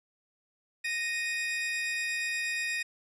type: tone pair together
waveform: 40% pulse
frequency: 1860.9 / 2484 Hz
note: A#6 / D#7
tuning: -3 / -3 cents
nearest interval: perfect fourth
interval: 500 cents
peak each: -32 / -32 dBFS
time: 0.84-2.83 s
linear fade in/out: 10 ms
effects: resampled to 22050 Hz